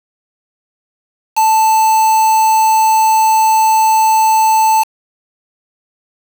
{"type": "tone with quantisation", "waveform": "triangle", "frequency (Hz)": 880, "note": "A5", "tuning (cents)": 0, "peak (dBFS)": -6, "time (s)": [1.36, 4.84], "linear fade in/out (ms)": 20, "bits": 3, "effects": []}